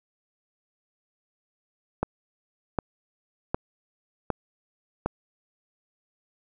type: click train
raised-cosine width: 1 ms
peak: -10 dBFS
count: 5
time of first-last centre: 2.03-5.06 s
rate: 1.32 Hz
effects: none